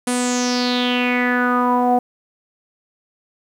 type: tone with low-pass filter sweep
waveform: sawtooth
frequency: 247 Hz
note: B3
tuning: in tune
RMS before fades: -18 dBFS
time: 0.07-1.99 s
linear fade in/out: 5 ms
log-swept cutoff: 9900 to 690 Hz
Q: 5.8
effects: 8-bit